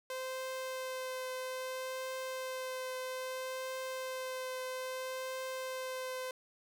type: tone with vibrato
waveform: sawtooth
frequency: 517 Hz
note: C5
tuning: 21 cents flat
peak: -34 dBFS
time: 0.1-6.31 s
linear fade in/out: 2 ms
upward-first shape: triangle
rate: 0.61 Hz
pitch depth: 13 cents each way
effects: none